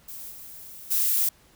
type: noise with level steps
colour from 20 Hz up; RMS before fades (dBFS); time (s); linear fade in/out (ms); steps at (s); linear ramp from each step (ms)
violet; -39 / -43 / -23; 0.08-1.29; 5; 0.3 / 0.9; 20
effects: pink hiss -58 dBFS RMS until 1.55 s